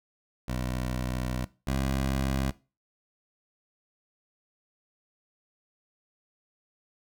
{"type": "tone pair in turn", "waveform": "15% pulse", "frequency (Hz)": [62.5, 66.83], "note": ["B1", "C2"], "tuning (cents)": [21, 37], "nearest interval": "minor second", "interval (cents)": 116, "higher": "second", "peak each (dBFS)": [-23, -20], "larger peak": "second", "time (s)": [[0.48, 1.45], [1.67, 2.51]], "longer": "first", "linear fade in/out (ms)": 5, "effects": ["noise-tail reverb RT60 0.3 s tail -19 dB re dry"]}